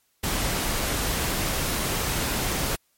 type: noise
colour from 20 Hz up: pink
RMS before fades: -26 dBFS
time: 0.23-2.76 s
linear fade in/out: 10 ms
effects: white hiss -68 dBFS RMS until 2.97 s + MP3 64 kbps